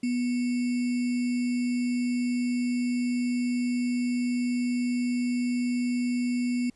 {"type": "tone with sample-and-hold", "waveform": "sine", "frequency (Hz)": 244.8, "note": "B3", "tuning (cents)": -15, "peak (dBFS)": -24, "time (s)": [0.03, 6.7], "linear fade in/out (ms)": 5, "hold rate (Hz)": 2450, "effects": ["pink hiss -66 dBFS RMS until 6.75 s", "resampled to 24000 Hz"]}